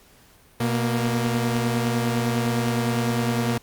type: tone pair together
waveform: sawtooth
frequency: 121.67 / 233.5 Hz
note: B2 / A#3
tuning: -25 / +3 cents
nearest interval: major seventh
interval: 1128 cents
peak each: -20 dBFS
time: 0.6-3.58 s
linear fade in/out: 5 ms
effects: pink hiss -54 dBFS RMS until 3.62 s + Opus 48 kbps